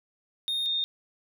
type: tone pair in turn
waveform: triangle / sine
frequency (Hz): 3684 / 3666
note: A#7 / A#7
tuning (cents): -21 / -30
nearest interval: unison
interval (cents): 9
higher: first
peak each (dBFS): -25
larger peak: neither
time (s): 0.48-0.66 / 0.66-0.84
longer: neither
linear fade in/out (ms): 0
effects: none